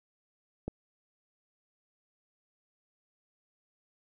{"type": "click", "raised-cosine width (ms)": 2, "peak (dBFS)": -21, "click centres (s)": 0.68, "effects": []}